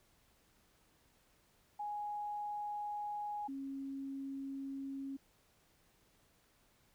sine tone pair in turn, 830.6 / 272.6 Hz, G#5 / C#4, 0 / -29 cents, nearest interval octave + perfect fifth, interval 1929 cents, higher first, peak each -38 / -40 dBFS, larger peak first, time 1.79-3.48 / 3.48-5.17 s, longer neither, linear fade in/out 10 ms, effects pink hiss -71 dBFS RMS until 6.94 s

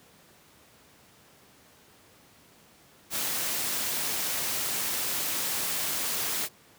white noise, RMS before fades -30 dBFS, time 3.1-6.49 s, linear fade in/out 50 ms, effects pink hiss -57 dBFS RMS until 6.78 s + high-pass 100 Hz 12 dB/octave

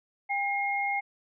sine tone pair together, 802 / 2141 Hz, G5 / C7, +39 / +39 cents, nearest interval octave + perfect fourth, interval 1700 cents, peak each -29 / -29 dBFS, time 0.29-1.01 s, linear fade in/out 20 ms, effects none

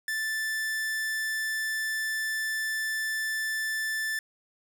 45% pulse tone, 1760 Hz, A6, in tune, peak -28 dBFS, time 0.08-4.19 s, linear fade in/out 2 ms, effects 10-bit

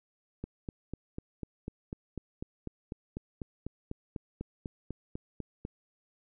click train, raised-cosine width 3 ms, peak -24 dBFS, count 22, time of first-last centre 0.44-5.651 s, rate 4.03 Hz, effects none

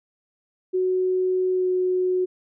sine tone with pitch glide, 370 to 367 Hz, F#4 to F#4, 0 to -14 cents, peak -19 dBFS, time 0.73-2.26 s, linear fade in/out 20 ms, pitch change -14 cents, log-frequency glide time 1.52-1.68 s, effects none

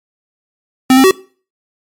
square tone with pitch steps, 259.5 / 264.9 / 379 Hz, C4 / C4 / F#4, -14 / +22 / +42 cents, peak -5 dBFS, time 0.9-1.11 s, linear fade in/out 2 ms, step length 70 ms, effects noise-tail reverb RT60 0.4 s tail -21 dB re dry + MP3 96 kbps

